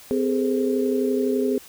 sine tone cluster, 256.5 / 412.6 / 444.5 / 519 Hz, C4 / G#4 / A4 / C5, -34 / -11 / +18 / -14 cents, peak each -23 / -22 / -31 / -31 dBFS, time 0.11-1.58 s, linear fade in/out 0 ms, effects white hiss -46 dBFS RMS until 1.68 s

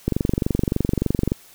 click train, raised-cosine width 3 ms, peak -6 dBFS, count 30, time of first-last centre 0.08-1.319 s, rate 23.4 Hz, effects white hiss -49 dBFS RMS until 1.54 s

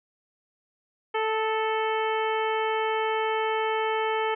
harmonic tone with a mistuned harmonic, 440 Hz, A4, in tune, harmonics 1 / 2 / 3 / 4 / 5 / 6 / 7, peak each -27 / -28 / -33 / -36 / -35 / -41 / -39 dBFS, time 1.14-4.35 s, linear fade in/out 10 ms, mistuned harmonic 3, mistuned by -19 cents, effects none

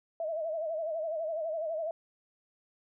sine tone with vibrato, 641 Hz, E5, 49 cents flat, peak -31 dBFS, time 0.2-1.91 s, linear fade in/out 2 ms, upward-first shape sine, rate 12 Hz, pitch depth 87 cents each way, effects none

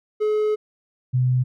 triangle / sine tone pair in turn, 426 / 126.65 Hz, G#4 / B2, +44 / +44 cents, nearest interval octave + major sixth, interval 2100 cents, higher first, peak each -16 dBFS, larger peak neither, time 0.2-0.56 / 1.13-1.44 s, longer first, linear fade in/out 20 ms, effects none

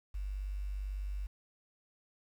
sine tone with quantisation, 49 Hz, G1, in tune, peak -35 dBFS, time 0.14-1.27 s, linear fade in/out 10 ms, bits 10, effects none

